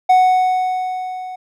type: tone with level ramp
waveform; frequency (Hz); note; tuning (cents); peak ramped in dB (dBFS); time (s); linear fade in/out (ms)
triangle; 740; F#5; 0; -5 to -25; 0.09-1.36; 10
effects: none